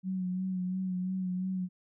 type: tone with vibrato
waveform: sine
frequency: 185 Hz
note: F#3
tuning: in tune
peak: -30 dBFS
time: 0.03-1.69 s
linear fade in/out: 50 ms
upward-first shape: sine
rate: 2.9 Hz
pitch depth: 33 cents each way
effects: none